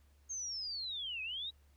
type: linear two-way sweep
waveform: sine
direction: down then up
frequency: 6490 to 2489 to 3893 Hz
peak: -38 dBFS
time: 0.29-1.51 s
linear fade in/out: 20 ms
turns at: 1.22 s
effects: added 71 Hz sine -63 dBFS peak until 1.76 s + pink hiss -74 dBFS RMS until 1.76 s